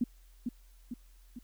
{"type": "tone with echo", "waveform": "sine", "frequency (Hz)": 241.6, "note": "B3", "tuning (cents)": -38, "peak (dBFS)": -25, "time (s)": [0.01, 0.04], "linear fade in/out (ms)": 5, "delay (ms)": 450, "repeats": 3, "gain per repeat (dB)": -5, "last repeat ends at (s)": 1.39, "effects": ["added 42 Hz sine -55 dBFS peak until 1.43 s", "white hiss -68 dBFS RMS until 1.43 s"]}